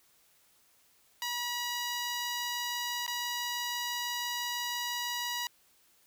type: tone with dropouts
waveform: 10% pulse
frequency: 966 Hz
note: B5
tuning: 39 cents flat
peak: -24 dBFS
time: 1.22-5.47 s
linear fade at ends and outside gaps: 1 ms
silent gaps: 3.065-3.078 s
effects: white hiss -66 dBFS RMS until 6.06 s